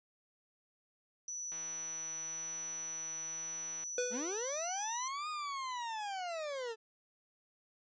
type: tone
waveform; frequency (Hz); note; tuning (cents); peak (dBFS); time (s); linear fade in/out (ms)
sine; 5930; F#8; +3; -39; 1.28-5.08; 2
type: click train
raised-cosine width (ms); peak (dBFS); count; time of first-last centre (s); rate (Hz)
0.3; -37; 374; 1.52-3.837; 161
type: tone with exponential decay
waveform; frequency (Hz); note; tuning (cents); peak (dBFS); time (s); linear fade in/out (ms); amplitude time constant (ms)
square; 493.9; B4; 0; -31; 3.98-4.49; 2; 110
type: linear two-way sweep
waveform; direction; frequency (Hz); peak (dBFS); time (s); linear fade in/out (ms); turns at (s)
40% pulse; up then down; 198.2 to 1244.5 to 433.1; -37; 4.1-6.76; 50; 5.29
effects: resampled to 16000 Hz